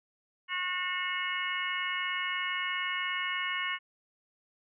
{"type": "harmonic tone with a mistuned harmonic", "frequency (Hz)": 363, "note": "F#4", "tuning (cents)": -33, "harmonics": [3, 4, 5, 6, 7, 8], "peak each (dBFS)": [-37, -41, -36, -35, -46, -37], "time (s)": [0.48, 3.79], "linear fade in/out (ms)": 50, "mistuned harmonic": 7, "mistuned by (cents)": 70, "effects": []}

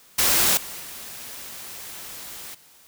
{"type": "noise with level steps", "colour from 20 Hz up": "white", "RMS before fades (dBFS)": [-19, -36, -38], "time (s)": [0.18, 2.55], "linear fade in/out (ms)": 10, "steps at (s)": [0.57, 0.8], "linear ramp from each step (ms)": 2, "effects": ["white hiss -53 dBFS RMS until 2.87 s"]}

